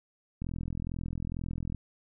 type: click train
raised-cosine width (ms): 5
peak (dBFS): -23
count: 57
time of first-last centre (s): 0.42-1.747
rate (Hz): 42.2
effects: none